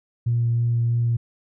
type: tone with vibrato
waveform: sine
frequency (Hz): 117.8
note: A#2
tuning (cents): +19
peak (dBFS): -17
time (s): 0.26-1.17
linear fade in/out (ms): 10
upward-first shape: sine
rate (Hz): 3.1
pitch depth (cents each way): 9
effects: tanh soft clip ceiling -13 dBFS